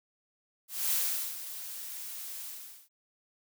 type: noise with ADSR envelope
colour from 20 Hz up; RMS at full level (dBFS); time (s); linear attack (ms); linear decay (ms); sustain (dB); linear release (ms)
blue; -28; 0.68-2.89; 240; 430; -13; 450
effects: none